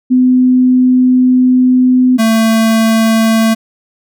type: tone pair in turn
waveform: sine / square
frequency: 253.5 / 223.6 Hz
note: B3 / A3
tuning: +45 / +28 cents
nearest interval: major second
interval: 217 cents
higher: first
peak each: -5 / -8 dBFS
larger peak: first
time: 0.1-2.18 / 2.18-3.55 s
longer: first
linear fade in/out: 20 ms
effects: none